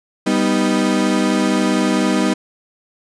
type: chord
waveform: 35% pulse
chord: G augmented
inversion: none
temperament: equal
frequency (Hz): 196 / 246.9 / 311.1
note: G3 / B3 / D#4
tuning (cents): 0 / 0 / 0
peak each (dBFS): -17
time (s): 0.26-2.34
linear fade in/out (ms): 10
effects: resampled to 22050 Hz + 8-bit